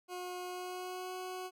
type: tone with pitch glide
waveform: 20% pulse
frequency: 361 to 368.8 Hz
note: F#4 to F#4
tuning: -43 to -6 cents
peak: -35 dBFS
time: 0.08-1.51 s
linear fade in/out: 50 ms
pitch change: +37 cents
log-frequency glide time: 0.45-1.14 s
effects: none